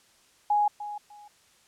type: tone with echo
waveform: sine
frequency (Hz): 830.6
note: G#5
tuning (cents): 0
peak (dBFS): -20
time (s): 0.5-0.68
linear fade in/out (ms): 5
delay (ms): 300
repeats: 2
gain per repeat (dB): -13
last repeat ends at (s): 1.28
effects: white hiss -61 dBFS RMS until 1.67 s + low-pass 9000 Hz 12 dB/octave